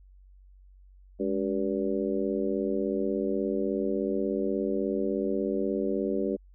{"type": "harmonic tone with a mistuned harmonic", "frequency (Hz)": 96.5, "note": "G2", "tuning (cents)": -27, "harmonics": [2, 3, 4, 5, 6], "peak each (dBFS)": [-32, -32, -30, -33, -36], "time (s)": [1.19, 6.37], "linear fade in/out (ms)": 20, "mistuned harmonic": 2, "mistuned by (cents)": 120, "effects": ["added 47 Hz sine -51 dBFS peak until 6.54 s"]}